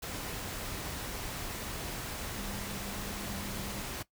sine tone in noise, 200.1 Hz, G3, 36 cents sharp, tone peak -44 dBFS, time 2.33-3.82 s, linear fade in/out 10 ms, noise pink, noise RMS -39 dBFS, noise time 0.02-4.03 s, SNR -8 dB, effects noise-tail reverb RT60 0.1 s tail -17 dB re dry

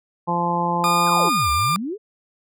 harmonic tone, 172.9 Hz, F3, 17 cents flat, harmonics 1 / 2 / 3 / 4 / 5 / 6, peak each -25 / -30 / -29 / -31 / -22 / -25 dBFS, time 0.27-1.3 s, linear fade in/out 20 ms
40% pulse tone with pitch glide, 1216 to 1196.5 Hz, D#6 to D6, -40 to +32 cents, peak -17 dBFS, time 0.84-1.76 s, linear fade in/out 0 ms, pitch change -28 cents, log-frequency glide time 1.41-1.47 s
sine exponential two-way sweep, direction down then up, 1716 to 66.6 to 458.5 Hz, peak -24 dBFS, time 1.06-1.98 s, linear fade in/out 50 ms, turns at 1.51 s
effects none

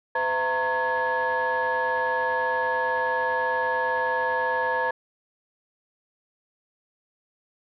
sine tone cluster, 508 / 664 / 919 / 1087 / 1689 Hz, B4 / E5 / A#5 / C#6 / G#6, +49 / +12 / -25 / -34 / +29 cents, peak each -27 / -33 / -25 / -34 / -26 dBFS, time 0.15-4.91 s, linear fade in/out 5 ms, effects tanh soft clip ceiling -16 dBFS

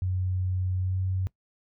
sine tone with pitch glide, 92.3 to 93.64 Hz, F#2 to F#2, -4 to +21 cents, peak -25 dBFS, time 0.02-1.27 s, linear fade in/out 0 ms, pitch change +25 cents, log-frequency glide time 0.8-0.98 s, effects noise-tail reverb RT60 0.1 s tail -20 dB re dry

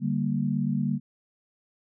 sine chord, G minor, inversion second, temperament equal, 146.83 / 196 / 233.1 Hz, D3 / G3 / Bb3, 0 / 0 / 0 cents, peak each -28 dBFS, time 0-1 s, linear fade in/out 50 ms, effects none

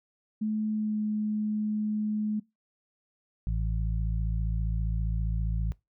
sine tone with pitch glide, 215.1 to 212.6 Hz, A3 to G#3, -39 to +41 cents, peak -26 dBFS, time 0.41-2.4 s, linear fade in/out 10 ms, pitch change -20 cents, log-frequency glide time 0.71-1 s
harmonic tone, 55 Hz, A1, in tune, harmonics 1 / 2 / 3, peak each -27 / -33 / -37 dBFS, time 3.47-5.72 s, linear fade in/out 0 ms
effects noise-tail reverb RT60 0.2 s tail -22 dB re dry

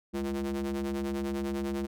square ring-modulated tone, 70 Hz, C#2, 18 cents sharp, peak -28 dBFS, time 0.13-1.87 s, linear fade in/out 20 ms, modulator 275 Hz, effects none

